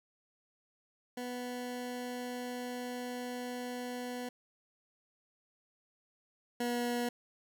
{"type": "tone pair in turn", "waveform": "20% pulse", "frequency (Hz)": [246.9, 241.3], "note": ["B3", "B3"], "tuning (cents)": [0, -40], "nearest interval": "unison", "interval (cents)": 40, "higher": "first", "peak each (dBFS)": [-33, -27], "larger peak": "second", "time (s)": [[1.17, 4.29], [6.6, 7.09]], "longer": "first", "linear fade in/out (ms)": 5, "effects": []}